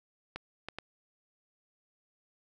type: clicks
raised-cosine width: 0.3 ms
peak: -22 dBFS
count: 3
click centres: 0.36 / 0.686 / 0.786 s
effects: none